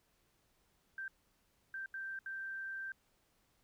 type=tone bursts at uneven times; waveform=sine; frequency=1568 Hz; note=G6; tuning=in tune; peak=-40 dBFS; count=4; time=0.98-1.08 / 1.74-1.86 / 1.94-2.19 / 2.26-2.92 s; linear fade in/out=2 ms; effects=pink hiss -75 dBFS RMS until 3.63 s